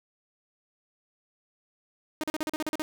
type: tone bursts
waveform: sawtooth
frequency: 309.4 Hz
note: D#4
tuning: 10 cents flat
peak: -24 dBFS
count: 10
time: 2.21-2.82 s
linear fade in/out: 0 ms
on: 25 ms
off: 40 ms
effects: none